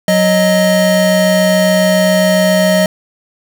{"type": "tone pair together", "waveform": "square", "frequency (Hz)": [185.01, 622.3], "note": ["F#3", "D#5"], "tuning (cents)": [0, 0], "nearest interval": "octave + major sixth", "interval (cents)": 2100, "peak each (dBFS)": [-13, -11], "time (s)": [0.08, 2.86], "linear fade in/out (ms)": 2, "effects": []}